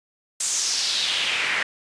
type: noise with band-pass filter sweep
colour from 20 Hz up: pink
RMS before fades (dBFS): -24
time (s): 0.4-1.63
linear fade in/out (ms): 5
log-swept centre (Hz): 7800 to 1900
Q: 2.8
effects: resampled to 22050 Hz